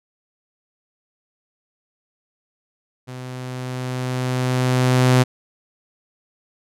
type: tone with level ramp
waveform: sawtooth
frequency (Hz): 127.2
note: C3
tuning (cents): -48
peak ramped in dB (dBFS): -28 to -7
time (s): 3.07-5.24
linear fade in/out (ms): 20
effects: low-pass 11000 Hz 12 dB/octave

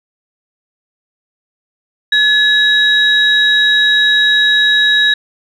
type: tone pair together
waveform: sine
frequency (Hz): 1704 / 3825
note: G#6 / A#7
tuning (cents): +44 / +44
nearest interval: octave + major second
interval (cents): 1400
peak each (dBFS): -10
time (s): 2.12-5.14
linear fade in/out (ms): 5
effects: tanh soft clip ceiling 0 dBFS

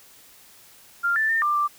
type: tone with pitch steps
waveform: sine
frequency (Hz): 1394 / 1764 / 1809 / 1188 / 1178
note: F6 / A6 / A6 / D6 / D6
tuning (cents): -4 / +4 / +48 / +20 / +5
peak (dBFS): -19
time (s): 1.03-1.68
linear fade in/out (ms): 20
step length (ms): 130
effects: white hiss -51 dBFS RMS until 1.78 s

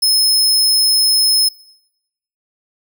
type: tone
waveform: sawtooth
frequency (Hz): 5180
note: E8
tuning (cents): -31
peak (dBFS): -8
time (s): 0.02-1.49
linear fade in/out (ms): 10
effects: noise-tail reverb RT60 0.9 s tail -24 dB re dry

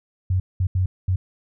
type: tone bursts at uneven times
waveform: sine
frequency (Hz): 92.7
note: F#2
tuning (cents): +4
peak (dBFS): -17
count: 4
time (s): 0.3-0.4 / 0.6-0.67 / 0.75-0.86 / 1.08-1.16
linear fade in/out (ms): 5
effects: none

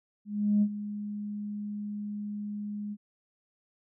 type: tone with ADSR envelope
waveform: sine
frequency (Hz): 207.3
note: G#3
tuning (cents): -3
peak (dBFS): -19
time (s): 0.25-2.97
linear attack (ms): 370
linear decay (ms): 63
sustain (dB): -14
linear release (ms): 48
effects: tanh soft clip ceiling -16 dBFS

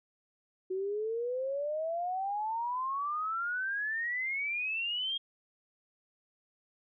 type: exponential sweep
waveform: sine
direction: up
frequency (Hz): 368.7 to 3261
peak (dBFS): -31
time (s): 0.7-5.18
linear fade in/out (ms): 10
effects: none

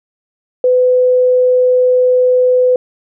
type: tone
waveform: sine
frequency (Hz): 503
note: B4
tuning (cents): +32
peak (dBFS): -7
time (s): 0.64-2.76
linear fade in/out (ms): 2
effects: none

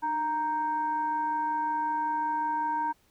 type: tone with frequency modulation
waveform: sine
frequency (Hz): 932.3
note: A#5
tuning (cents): 0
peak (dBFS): -26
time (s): 0.02-2.93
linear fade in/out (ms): 20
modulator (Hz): 630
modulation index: 0.43
effects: pink hiss -66 dBFS RMS until 3.1 s

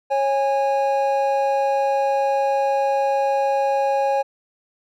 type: tone pair together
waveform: triangle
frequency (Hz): 548.6 / 822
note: C#5 / G#5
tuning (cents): -18 / -18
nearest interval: perfect fifth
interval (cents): 700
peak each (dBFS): -18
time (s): 0.1-4.23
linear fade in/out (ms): 20
effects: none

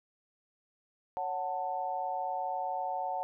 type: chord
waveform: sine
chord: F# minor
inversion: second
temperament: just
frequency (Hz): 555 / 740 / 888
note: C#5 / F#5 / A5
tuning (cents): +2 / 0 / +16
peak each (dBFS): -40 / -34 / -36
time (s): 1.17-3.23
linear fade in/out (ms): 0
effects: none

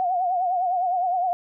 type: tone with vibrato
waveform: sine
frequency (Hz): 726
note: F#5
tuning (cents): -33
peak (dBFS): -20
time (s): 0-1.33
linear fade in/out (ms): 0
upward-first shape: triangle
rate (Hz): 9.8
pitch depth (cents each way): 98
effects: none

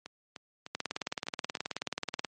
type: two click trains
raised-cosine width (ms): 0.2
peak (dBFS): -24 / -15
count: 7 / 29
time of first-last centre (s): 0.06-1.873 / 0.75-2.247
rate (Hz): 3.31 / 18.7
effects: high-pass 150 Hz 12 dB/octave + MP3 48 kbps

